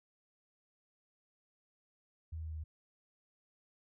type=tone with pitch steps; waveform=sine; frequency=80.7 / 79.96 / 79.22 / 78.49 / 77.77 Hz; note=E2 / D#2 / D#2 / D#2 / D#2; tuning=-36 / +48 / +32 / +16 / 0 cents; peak=-39 dBFS; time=2.32-2.64 s; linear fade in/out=10 ms; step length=64 ms; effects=none